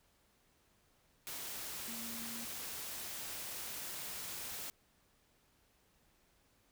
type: tone in noise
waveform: sine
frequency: 230.8 Hz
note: A#3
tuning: 17 cents flat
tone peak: -48 dBFS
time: 1.88-2.45 s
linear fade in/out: 0 ms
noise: white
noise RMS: -44 dBFS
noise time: 1.27-4.7 s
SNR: -7 dB
effects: pink hiss -72 dBFS RMS until 6.71 s